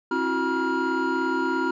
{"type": "tone cluster", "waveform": "triangle", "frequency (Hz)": [267.2, 330.4, 367.5, 962, 1402], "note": ["C4", "E4", "F#4", "B5", "F6"], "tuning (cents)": [36, 4, -12, -46, 6], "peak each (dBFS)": -26, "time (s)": [0.11, 1.71], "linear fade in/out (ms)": 5, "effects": ["tanh soft clip ceiling -14 dBFS", "resampled to 16000 Hz"]}